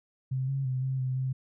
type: tone with pitch steps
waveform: sine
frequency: 130.9 / 136.3 / 129 / 132.2 / 129.2 / 130.8 Hz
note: C3 / C#3 / C3 / C3 / C3 / C3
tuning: +1 / -29 / -24 / +18 / -21 / 0 cents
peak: -27 dBFS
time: 0.31-1.33 s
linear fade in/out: 10 ms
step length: 170 ms
effects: none